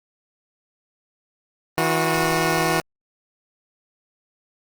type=tone pair together; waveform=10% pulse; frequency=161.9 / 363.5 Hz; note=E3 / F#4; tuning=-31 / -31 cents; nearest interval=octave + major second; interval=1400 cents; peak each=-13 dBFS; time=1.78-2.8 s; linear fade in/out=0 ms; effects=Opus 24 kbps